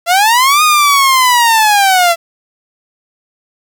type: linear two-way sweep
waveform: sawtooth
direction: up then down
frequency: 665 to 1244.5 to 665 Hz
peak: -3 dBFS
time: 0.06-2.16 s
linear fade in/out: 50 ms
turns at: 0.63 s
effects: 7-bit